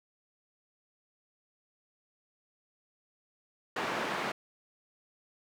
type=band-pass noise; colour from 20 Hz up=white; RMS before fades=-34 dBFS; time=3.76-4.32 s; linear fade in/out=5 ms; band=200 to 1600 Hz; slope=12 dB/octave; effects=none